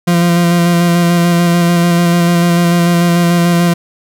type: tone with vibrato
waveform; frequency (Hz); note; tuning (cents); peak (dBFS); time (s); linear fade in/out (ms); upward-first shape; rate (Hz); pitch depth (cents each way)
40% pulse; 172.5; F3; -21; -7; 0.07-3.74; 10; square; 6.8; 15
effects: none